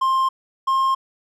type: tone pair in turn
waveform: triangle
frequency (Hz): 1056 / 1065.2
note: C6 / C6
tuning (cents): +16 / +31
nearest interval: unison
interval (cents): 15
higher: second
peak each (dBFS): -14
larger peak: neither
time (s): 0.01-0.29 / 0.67-0.95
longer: neither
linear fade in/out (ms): 10
effects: none